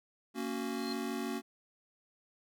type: chord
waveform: square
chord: F# major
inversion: first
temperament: just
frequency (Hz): 231.2 / 277.5 / 370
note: A#3 / C#4 / F#4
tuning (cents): -14 / +2 / 0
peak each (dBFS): -39 / -40 / -41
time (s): 0.34-1.42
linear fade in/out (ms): 50
type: tone with exponential growth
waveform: sine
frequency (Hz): 4186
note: C8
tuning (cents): 0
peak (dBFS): -38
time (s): 0.58-0.93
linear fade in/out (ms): 5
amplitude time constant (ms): 75
effects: none